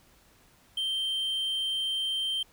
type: tone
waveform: triangle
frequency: 3136 Hz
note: G7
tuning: in tune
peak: -26 dBFS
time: 0.77-2.43 s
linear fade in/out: 5 ms
effects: pink hiss -61 dBFS RMS until 2.52 s